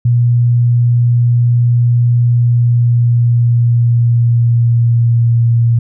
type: tone with pitch glide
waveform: sine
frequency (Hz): 120.2 to 117.12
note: B2 to A#2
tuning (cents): -46 to +9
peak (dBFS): -7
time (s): 0.05-5.79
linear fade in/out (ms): 5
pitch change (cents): -45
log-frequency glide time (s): 2.24-5.41
effects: none